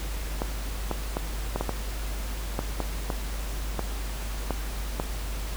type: clicks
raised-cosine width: 1 ms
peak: -13 dBFS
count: 12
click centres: 0.419 / 0.913 / 1.169 / 1.56 / 1.61 / 1.693 / 2.591 / 2.803 / 3.102 / 3.793 / 4.507 / 4.999 s
effects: added 50 Hz sine -30 dBFS peak until 5.56 s + pink hiss -39 dBFS RMS until 5.56 s